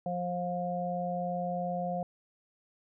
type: harmonic tone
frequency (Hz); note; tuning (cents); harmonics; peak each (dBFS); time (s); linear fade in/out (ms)
177.2; F3; +25; 1 / 3 / 4; -35 / -36 / -34; 0.06-2.03; 2
effects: none